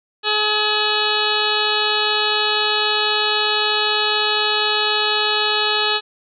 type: harmonic tone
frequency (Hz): 423.9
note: G#4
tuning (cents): +35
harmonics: 1 / 2 / 3 / 4 / 6 / 7 / 8 / 9 / 10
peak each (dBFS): -25 / -25 / -25 / -25 / -25 / -25 / -25 / -25 / -25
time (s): 0.23-6.01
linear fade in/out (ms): 50
effects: none